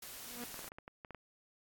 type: noise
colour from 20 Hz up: white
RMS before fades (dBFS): -48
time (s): 0.02-0.69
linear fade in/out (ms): 5
type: tone with exponential growth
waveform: sawtooth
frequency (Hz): 240.6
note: B3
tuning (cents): -45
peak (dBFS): -36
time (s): 0.19-0.44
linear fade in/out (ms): 0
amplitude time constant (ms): 53
type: clicks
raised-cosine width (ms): 0.5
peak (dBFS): -33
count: 10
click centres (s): 0.543 / 0.592 / 0.644 / 0.679 / 0.719 / 0.785 / 0.879 / 1.048 / 1.107 / 1.147
effects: AAC 64 kbps